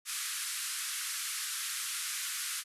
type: band-pass noise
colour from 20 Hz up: white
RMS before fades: -37 dBFS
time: 0.05-2.64 s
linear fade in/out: 50 ms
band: 1200 to 12000 Hz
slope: 48 dB/octave
effects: resampled to 32000 Hz